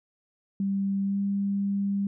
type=tone with pitch glide; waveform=sine; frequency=196.6 to 199.11 Hz; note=G3 to G3; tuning=+5 to +27 cents; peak=-24 dBFS; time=0.6-2.07 s; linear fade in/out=2 ms; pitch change=+22 cents; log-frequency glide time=1.04-1.18 s; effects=none